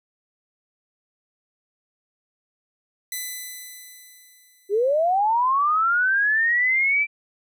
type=tone with exponential decay; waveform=5% pulse; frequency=2003 Hz; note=B6; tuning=24 cents sharp; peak=-17 dBFS; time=3.12-5.19 s; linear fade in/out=2 ms; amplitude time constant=450 ms
type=linear sweep; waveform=sine; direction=up; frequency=381.4 to 2349 Hz; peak=-17 dBFS; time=4.69-7.07 s; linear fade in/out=50 ms
effects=none